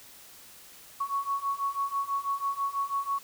sine beating tone pair, 1108.7 / 1114.8 Hz, C#6 / C#6, 0 / +9 cents, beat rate 6.1 Hz, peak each -32 / -30 dBFS, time 1-3.19 s, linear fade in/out 10 ms, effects white hiss -51 dBFS RMS until 3.23 s

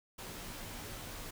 pink noise with comb filter, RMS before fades -45 dBFS, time 0.18-1.31 s, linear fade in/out 10 ms, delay 15 ms, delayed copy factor -0.55, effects none

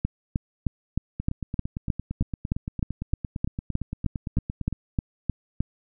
two click trains, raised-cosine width 5 ms, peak -11 / -17 dBFS, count 19 / 32, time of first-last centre 0.05-5.606 / 1.2-4.727 s, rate 3.24 / 8.79 Hz, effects none

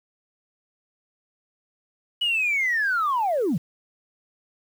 sine linear sweep, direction down, 2960 to 130.81 Hz, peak -19 dBFS, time 2.21-3.58 s, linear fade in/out 10 ms, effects tanh soft clip ceiling -17 dBFS + 8-bit

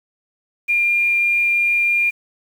sine tone with quantisation, 2401 Hz, D7, 38 cents sharp, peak -14 dBFS, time 0.68-2.11 s, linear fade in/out 20 ms, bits 7, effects none

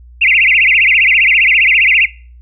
sine tone with vibrato, 2370 Hz, D7, 15 cents sharp, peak -6 dBFS, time 0.21-2.06 s, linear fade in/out 10 ms, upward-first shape sine, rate 15 Hz, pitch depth 280 cents each way, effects noise-tail reverb RT60 0.4 s tail -20 dB re dry + added 60 Hz sine -35 dBFS peak until 2.41 s

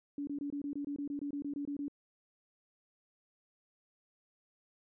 sine tone bursts, 286.1 Hz, D4, 45 cents flat, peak -35 dBFS, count 15, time 0.18-1.882 s, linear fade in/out 2 ms, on 92 ms, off 23 ms, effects none

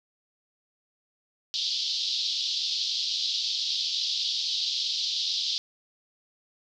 white band-pass noise, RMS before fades -29 dBFS, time 1.54-5.58 s, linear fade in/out 0 ms, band 3300 to 5000 Hz, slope 48 dB/octave, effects none

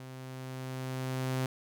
sawtooth tone with level ramp, 130 Hz, C3, 11 cents flat, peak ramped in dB -40 to -25 dBFS, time 0-1.46 s, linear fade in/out 2 ms, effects none

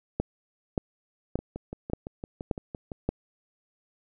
two click trains, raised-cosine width 2 ms, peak -12 / -22 dBFS, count 6 / 10, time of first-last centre 0.2-3.09 / 1.39-2.918 s, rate 1.73 / 5.89 Hz, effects none

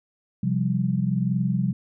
sine chord, C suspended fourth, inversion none, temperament equal, 130.81 / 174.61 / 196 Hz, C3 / F3 / G3, 0 / 0 / 0 cents, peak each -25 dBFS, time 0.43-1.73 s, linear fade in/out 5 ms, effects none

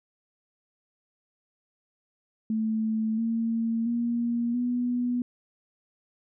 sine tone with pitch steps, 219.9 / 227.9 / 236.2 / 244.8 Hz, A3 / A#3 / A#3 / B3, -1 / -39 / +23 / -15 cents, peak -24 dBFS, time 2.5-5.22 s, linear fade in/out 2 ms, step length 680 ms, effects none

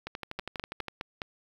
two click trains, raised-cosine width 0.3 ms, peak -18 / -20 dBFS, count 5 / 11, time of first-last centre 0.39-1.218 / 0.07-0.883 s, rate 4.83 / 12.3 Hz, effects 8-bit

